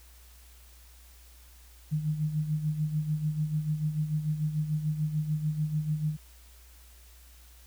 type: tone with tremolo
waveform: sine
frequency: 153 Hz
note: D#3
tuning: 29 cents flat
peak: -24 dBFS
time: 1.91-6.17 s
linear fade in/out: 20 ms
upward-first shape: sine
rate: 6.8 Hz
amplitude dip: 65%
effects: added 60 Hz sine -52 dBFS peak until 7.66 s + white hiss -58 dBFS RMS until 7.66 s